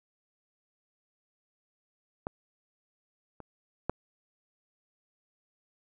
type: clicks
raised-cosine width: 1 ms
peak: -19 / -30 / -14 dBFS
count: 3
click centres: 2.269 / 3.403 / 3.896 s
effects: none